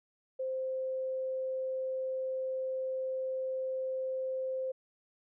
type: tone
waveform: sine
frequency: 522 Hz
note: C5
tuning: 4 cents flat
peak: -32 dBFS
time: 0.39-4.72 s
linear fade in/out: 10 ms
effects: none